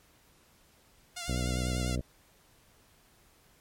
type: tone with vibrato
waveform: 5% pulse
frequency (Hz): 698.5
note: F5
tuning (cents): 0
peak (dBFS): -25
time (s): 1.16-1.96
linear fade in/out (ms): 10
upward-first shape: sine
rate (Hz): 10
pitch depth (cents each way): 48
type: harmonic tone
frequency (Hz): 61.74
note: B1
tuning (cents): 0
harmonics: 1 / 2 / 3 / 4 / 5 / 6 / 7 / 8 / 9 / 10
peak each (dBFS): -32 / -34 / -38 / -39 / -42 / -48 / -47 / -46 / -46 / -48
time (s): 1.28-2.01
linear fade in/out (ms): 5
effects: pink hiss -63 dBFS RMS until 3.6 s + MP3 64 kbps